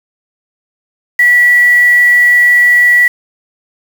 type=tone with quantisation; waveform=sine; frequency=1949 Hz; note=B6; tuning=23 cents flat; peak=-4 dBFS; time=1.19-3.08 s; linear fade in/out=5 ms; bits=4; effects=none